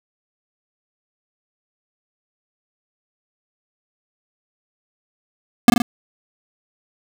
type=tone with echo; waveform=square; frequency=238.8 Hz; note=A#3; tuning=42 cents sharp; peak=-4 dBFS; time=5.68-5.7 s; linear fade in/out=2 ms; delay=40 ms; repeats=3; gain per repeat=-4 dB; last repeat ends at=5.82 s; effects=none